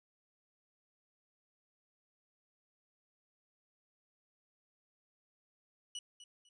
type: tone with echo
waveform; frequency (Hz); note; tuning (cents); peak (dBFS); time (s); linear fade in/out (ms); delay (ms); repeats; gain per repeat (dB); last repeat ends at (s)
sawtooth; 2943; F#7; -10; -37; 5.95-5.99; 2; 250; 2; -12; 6.49
effects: resampled to 22050 Hz